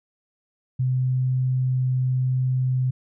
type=tone; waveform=sine; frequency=128.5 Hz; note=C3; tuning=31 cents flat; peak=-19 dBFS; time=0.79-2.91 s; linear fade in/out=10 ms; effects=none